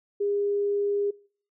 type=tone; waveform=sine; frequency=406.1 Hz; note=G#4; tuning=39 cents flat; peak=-23 dBFS; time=0.2-1.11 s; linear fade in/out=10 ms; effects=noise-tail reverb RT60 0.5 s tail -24 dB re dry